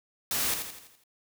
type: noise with echo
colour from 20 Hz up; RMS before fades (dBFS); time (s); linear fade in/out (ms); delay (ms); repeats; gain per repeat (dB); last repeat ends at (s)
white; -29; 0.31-0.54; 2; 83; 6; -6; 1.038
effects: none